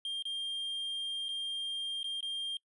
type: tone with dropouts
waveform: triangle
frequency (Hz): 3200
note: G7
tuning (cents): +35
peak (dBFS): -32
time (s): 0.05-2.57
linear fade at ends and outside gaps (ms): 2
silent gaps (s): 0.224-0.253 / 1.285-1.289 / 2.031-2.042 / 2.207-2.227
effects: noise-tail reverb RT60 0.1 s tail -24 dB re dry + resampled to 24000 Hz